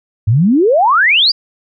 sine exponential sweep, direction up, 98 to 4978 Hz, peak -7 dBFS, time 0.27-1.32 s, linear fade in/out 10 ms, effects none

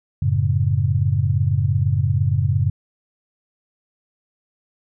sine chord, F# minor, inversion none, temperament equal, 92.5 / 110 / 138.59 Hz, F#2 / A2 / C#3, 0 / 0 / 0 cents, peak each -20 dBFS, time 0.22-2.7 s, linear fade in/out 5 ms, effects none

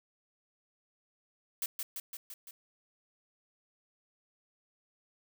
blue noise with echo, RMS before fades -34 dBFS, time 1.62-1.66 s, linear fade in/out 2 ms, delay 170 ms, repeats 5, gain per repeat -3 dB, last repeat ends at 2.51 s, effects none

